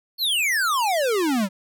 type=exponential sweep; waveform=square; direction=down; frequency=4489 to 181.9 Hz; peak=-20 dBFS; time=0.18-1.49 s; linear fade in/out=50 ms; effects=none